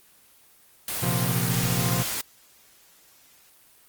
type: noise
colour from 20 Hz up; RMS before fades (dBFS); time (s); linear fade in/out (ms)
white; -29; 0.88-2.21; 2
type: chord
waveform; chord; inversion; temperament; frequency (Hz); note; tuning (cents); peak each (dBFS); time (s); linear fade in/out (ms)
40% pulse; Bb suspended second; none; equal; 116.54 / 130.81 / 174.61; Bb2 / C3 / F3; 0 / 0 / 0; -27; 1.02-2.03; 10
effects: white hiss -56 dBFS RMS until 3.88 s + Opus 24 kbps